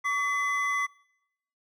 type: tone pair together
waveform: triangle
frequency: 1135 / 2022 Hz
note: C#6 / B6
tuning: +41 / +40 cents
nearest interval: minor seventh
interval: 999 cents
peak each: -26 dBFS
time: 0.04-0.87 s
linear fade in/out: 20 ms
effects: noise-tail reverb RT60 0.8 s tail -22 dB re dry